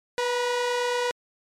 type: tone pair together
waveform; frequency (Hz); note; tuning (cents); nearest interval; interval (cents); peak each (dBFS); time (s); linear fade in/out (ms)
sawtooth; 489.9 / 950.8; B4 / A#5; -14 / +34; major seventh; 1148; -20 / -28; 0.18-1.11; 0
effects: low-pass 7000 Hz 12 dB/octave + MP3 96 kbps